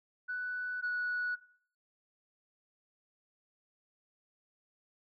sine tone pair in turn, 1487 / 1469.9 Hz, F#6 / F#6, +8 / -12 cents, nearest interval unison, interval 20 cents, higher first, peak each -33 / -30 dBFS, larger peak second, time 0.28-0.82 / 0.82-1.36 s, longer neither, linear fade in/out 20 ms, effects noise-tail reverb RT60 0.5 s tail -17 dB re dry + tanh soft clip ceiling -28 dBFS

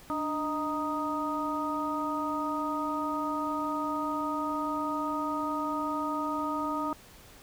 harmonic tone with a mistuned harmonic, 311.1 Hz, D#4, in tune, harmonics 1 / 2 / 3 / 4, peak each -33 / -38 / -35 / -33 dBFS, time 0.1-6.93 s, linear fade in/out 0 ms, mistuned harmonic 1, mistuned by -87 cents, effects pink hiss -53 dBFS RMS until 7.42 s

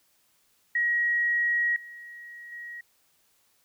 sine tone with level steps, 1900 Hz, A#6, 33 cents sharp, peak -22 / -41 / -37 dBFS, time 0.75-2.81 s, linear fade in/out 5 ms, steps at 1.76 / 2.52 s, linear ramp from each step 2 ms, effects white hiss -67 dBFS RMS until 3.64 s

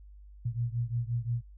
sine beating tone pair, 116.54 / 122.24 Hz, A#2 / B2, 0 / -17 cents, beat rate 5.7 Hz, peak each -31 / -33 dBFS, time 0.45-1.42 s, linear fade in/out 10 ms, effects added 50 Hz sine -48 dBFS peak until 1.57 s

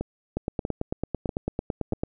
two click trains, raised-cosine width 2 ms, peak -13 / -15 dBFS, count 16 / 4, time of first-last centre 0.37-2.035 / 0.01-1.933 s, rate 9.01 / 1.56 Hz, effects none

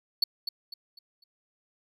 triangle tone with echo, 4435 Hz, C#8, in tune, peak -18 dBFS, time 0.22-0.24 s, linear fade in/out 5 ms, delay 250 ms, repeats 4, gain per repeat -9 dB, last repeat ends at 1.24 s, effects none

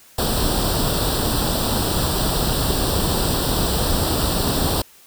pink noise with comb filter, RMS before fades -20 dBFS, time 0.18-4.82 s, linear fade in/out 5 ms, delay 0.23 ms, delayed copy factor +0.8, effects white hiss -49 dBFS RMS until 5.06 s

